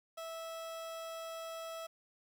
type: tone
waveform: 30% pulse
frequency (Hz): 655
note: E5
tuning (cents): -11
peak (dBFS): -39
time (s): 0.17-1.87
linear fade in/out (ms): 10
effects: 11-bit